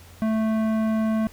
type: tone with tanh clipping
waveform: sine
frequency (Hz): 220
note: A3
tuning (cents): 0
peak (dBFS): -22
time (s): 0.22-1.27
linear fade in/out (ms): 0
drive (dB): 15
effects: added 86 Hz sine -48 dBFS peak until 1.32 s + pink hiss -50 dBFS RMS until 1.32 s